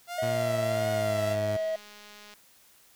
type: tone with vibrato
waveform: sawtooth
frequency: 691 Hz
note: F5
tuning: 19 cents flat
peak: -30 dBFS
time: 0.07-1.37 s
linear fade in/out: 50 ms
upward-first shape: triangle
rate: 1.5 Hz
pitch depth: 85 cents each way
type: tone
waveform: triangle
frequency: 641 Hz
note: E5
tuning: 49 cents flat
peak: -25 dBFS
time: 0.18-1.76 s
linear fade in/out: 5 ms
type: tone with pitch glide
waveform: sawtooth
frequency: 116.8 to 104.06 Hz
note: A#2 to G#2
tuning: +4 to +4 cents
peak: -27 dBFS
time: 0.22-1.57 s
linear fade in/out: 10 ms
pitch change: -200 cents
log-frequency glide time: 0.46-1.21 s
type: click train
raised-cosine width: 0.2 ms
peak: -32 dBFS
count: 244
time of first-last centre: 1.17-2.338 s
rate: 208 Hz
effects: white hiss -59 dBFS RMS until 2.95 s